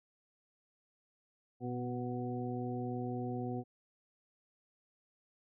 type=harmonic tone with a mistuned harmonic; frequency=123.47 Hz; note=B2; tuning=in tune; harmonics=1 / 2 / 3 / 4 / 6; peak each=-40 / -39 / -43 / -46 / -45 dBFS; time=1.6-3.64 s; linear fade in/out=50 ms; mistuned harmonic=1; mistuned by=-30 cents; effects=none